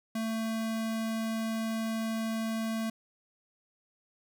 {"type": "tone", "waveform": "square", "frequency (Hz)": 223.4, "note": "A3", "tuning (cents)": 27, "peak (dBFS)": -31, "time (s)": [0.15, 2.9], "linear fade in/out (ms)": 5, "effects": []}